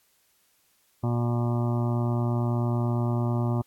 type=harmonic tone; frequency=119.4 Hz; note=A#2; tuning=42 cents sharp; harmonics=1 / 2 / 3 / 5 / 6 / 7 / 8 / 9 / 10; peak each=-24 / -30 / -34 / -38 / -40 / -41 / -42 / -43 / -44 dBFS; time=1.03-3.62 s; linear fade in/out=10 ms; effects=white hiss -66 dBFS RMS until 3.66 s + AAC 64 kbps